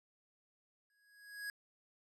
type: tone with exponential growth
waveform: square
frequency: 1660 Hz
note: G#6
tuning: 1 cent flat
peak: -39 dBFS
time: 0.9-1.5 s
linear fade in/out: 1 ms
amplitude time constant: 130 ms
effects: resampled to 32000 Hz